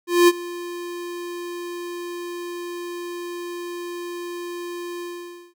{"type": "tone with ADSR envelope", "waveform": "square", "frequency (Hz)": 349.2, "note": "F4", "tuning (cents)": 0, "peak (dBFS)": -10, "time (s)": [0.07, 5.54], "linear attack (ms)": 210, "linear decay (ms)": 37, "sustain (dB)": -20, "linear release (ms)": 520, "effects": []}